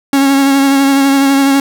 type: tone with vibrato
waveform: 45% pulse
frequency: 274.8 Hz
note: C#4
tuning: 15 cents flat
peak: -7 dBFS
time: 0.13-1.6 s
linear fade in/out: 2 ms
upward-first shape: triangle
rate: 12 Hz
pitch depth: 27 cents each way
effects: none